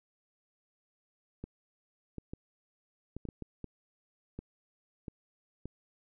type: clicks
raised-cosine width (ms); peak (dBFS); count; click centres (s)
3; -27; 11; 1.44 / 2.183 / 2.335 / 3.166 / 3.253 / 3.288 / 3.423 / 3.643 / 4.39 / 5.082 / 5.656
effects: none